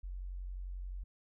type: tone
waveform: sine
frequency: 45.68 Hz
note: F#1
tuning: 21 cents flat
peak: -39 dBFS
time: 0.03-1.04 s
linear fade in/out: 10 ms
effects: none